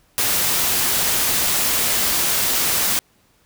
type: noise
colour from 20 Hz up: white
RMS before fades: -19 dBFS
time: 0.18-2.99 s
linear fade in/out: 0 ms
effects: pink hiss -59 dBFS RMS until 3.45 s